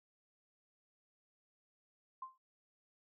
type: tone with exponential decay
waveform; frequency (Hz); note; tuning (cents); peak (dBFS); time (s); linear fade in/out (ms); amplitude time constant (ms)
sine; 1046.5; C6; 0; -39; 2.22-2.38; 5; 34
effects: none